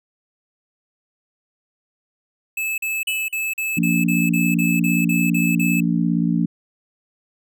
square tone bursts, 2608 Hz, E7, 19 cents flat, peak -22 dBFS, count 13, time 2.57-5.804 s, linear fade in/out 5 ms, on 210 ms, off 42 ms
square tone with exponential decay, 2960 Hz, F#7, in tune, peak -22 dBFS, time 3.07-3.38 s, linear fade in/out 5 ms, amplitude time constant 66 ms
harmonic tone, 57.5 Hz, A#1, 23 cents flat, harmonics 3 / 4 / 5, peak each -19 / -21 / -23 dBFS, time 3.77-6.46 s, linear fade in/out 5 ms
effects none

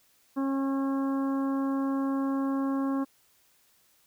harmonic tone, 272 Hz, C#4, 33 cents flat, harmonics 1 / 2 / 3 / 4 / 5 / 6, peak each -26 / -38 / -42 / -38 / -47 / -50 dBFS, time 0.36-3.05 s, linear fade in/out 20 ms, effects white hiss -65 dBFS RMS until 4.06 s

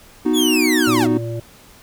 triangle chord, B major, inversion none, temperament equal, 246.9 / 311.1 / 370 Hz, B3 / D#4 / F#4, 0 / 0 / 0 cents, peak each -18 / -15 / -19 dBFS, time 0.25-1.18 s, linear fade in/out 10 ms
sawtooth linear sweep, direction down, 3520 to 584 Hz, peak -15 dBFS, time 0.33-1.08 s, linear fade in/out 50 ms
harmonic tone, 115.8 Hz, A#2, 11 cents flat, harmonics 1 / 3 / 5, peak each -24 / -29 / -31 dBFS, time 0.87-1.4 s, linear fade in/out 5 ms
effects pink hiss -46 dBFS RMS until 1.82 s

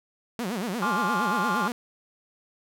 sawtooth tone with vibrato, 209.6 Hz, G#3, 16 cents sharp, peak -24 dBFS, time 0.39-1.72 s, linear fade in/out 0 ms, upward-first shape sine, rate 8.6 Hz, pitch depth 290 cents each way
triangle chord, D half-diminished seventh, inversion second, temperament just, 845.8 / 1057.2 / 1174.7 / 1409.6 Hz, Ab5 / C6 / D6 / F6, +31 / +18 / 0 / +16 cents, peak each -28 dBFS, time 0.82-1.68 s, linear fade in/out 2 ms
effects none

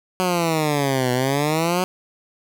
10% pulse exponential two-way sweep, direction down then up, 186.3 to 123.47 to 186.3 Hz, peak -10 dBFS, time 0.2-1.84 s, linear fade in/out 0 ms, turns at 1.12 s, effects none

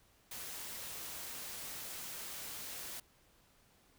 white noise, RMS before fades -45 dBFS, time 0.31-3 s, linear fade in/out 5 ms, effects pink hiss -68 dBFS RMS until 3.98 s

